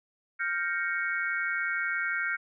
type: chord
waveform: sine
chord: G half-diminished seventh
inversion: third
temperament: equal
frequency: 1396.9 / 1568 / 1864.7 / 2217 Hz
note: F6 / G6 / Bb6 / Db7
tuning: 0 / 0 / 0 / 0 cents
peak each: -32 / -32 / -35 / -34 dBFS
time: 0.39-2.37 s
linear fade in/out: 20 ms
effects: none